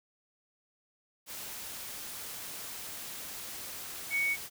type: tone in noise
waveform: sine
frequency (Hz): 2230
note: C#7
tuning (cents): +10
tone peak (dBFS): -27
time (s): 4.1-4.37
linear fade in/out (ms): 50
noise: white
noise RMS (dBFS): -42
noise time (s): 1.26-4.5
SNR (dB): +12
effects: none